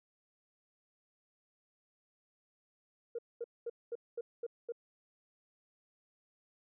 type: tone bursts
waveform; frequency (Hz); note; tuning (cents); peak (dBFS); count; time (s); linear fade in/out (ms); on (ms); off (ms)
sine; 470; A#4; +14; -35; 7; 3.15-4.722; 5; 36; 220
effects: tanh soft clip ceiling -31 dBFS